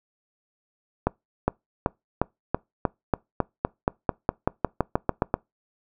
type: accelerating click train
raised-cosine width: 1 ms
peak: -6 dBFS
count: 19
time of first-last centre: 1.07-5.341 s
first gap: 410 ms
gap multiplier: 0.93
effects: noise-tail reverb RT60 0.2 s tail -25 dB re dry